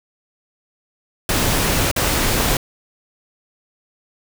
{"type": "noise with dropouts", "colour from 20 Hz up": "pink", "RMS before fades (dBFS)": -18, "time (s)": [1.29, 2.57], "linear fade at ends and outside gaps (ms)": 2, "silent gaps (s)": [1.914, 1.962], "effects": []}